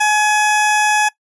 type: tone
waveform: 20% pulse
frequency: 845 Hz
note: G#5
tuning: 30 cents sharp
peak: -7 dBFS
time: 0-1.09 s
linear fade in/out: 10 ms
effects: noise-tail reverb RT60 0.1 s tail -20 dB re dry + resampled to 24000 Hz